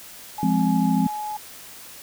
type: tone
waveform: sine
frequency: 845 Hz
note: G#5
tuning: 30 cents sharp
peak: -27 dBFS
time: 0.38-1.37 s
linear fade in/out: 5 ms
type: chord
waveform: sine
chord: F minor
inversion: none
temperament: equal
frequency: 174.61 / 207.7 / 261.6 Hz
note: F3 / Ab3 / C4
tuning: 0 / 0 / 0 cents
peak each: -22 dBFS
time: 0.43-1.07 s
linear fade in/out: 2 ms
effects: white hiss -42 dBFS RMS until 2.02 s